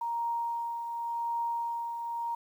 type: tone with tremolo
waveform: sine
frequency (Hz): 935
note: A#5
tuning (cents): +5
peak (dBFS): -28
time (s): 0.01-2.35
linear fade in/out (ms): 5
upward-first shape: triangle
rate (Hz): 0.89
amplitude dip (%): 50
effects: 10-bit